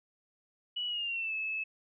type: tone with pitch glide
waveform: sine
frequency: 2939 to 2603 Hz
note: F#7 to E7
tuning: -12 to -22 cents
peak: -32 dBFS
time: 0.76-1.64 s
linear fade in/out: 10 ms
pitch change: -210 cents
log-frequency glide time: 0.87-1.34 s
effects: none